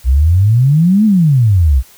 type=exponential two-way sweep; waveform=sine; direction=up then down; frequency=59.9 to 222.9 to 59.9 Hz; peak=-6 dBFS; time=0.04-1.83 s; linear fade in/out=50 ms; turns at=1.05 s; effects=white hiss -43 dBFS RMS until 1.97 s